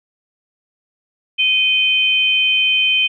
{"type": "tone pair together", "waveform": "sine", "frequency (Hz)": [2489, 3098], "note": ["D#7", "G7"], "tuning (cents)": [0, -21], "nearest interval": "major third", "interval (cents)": 379, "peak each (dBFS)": -15, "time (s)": [1.38, 3.08], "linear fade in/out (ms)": 20, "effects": []}